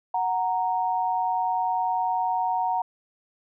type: tone pair together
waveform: sine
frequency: 740 / 930.1 Hz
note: F#5 / A#5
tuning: 0 / -4 cents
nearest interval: major third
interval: 396 cents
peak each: -25 dBFS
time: 0.14-2.82 s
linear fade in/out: 5 ms
effects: none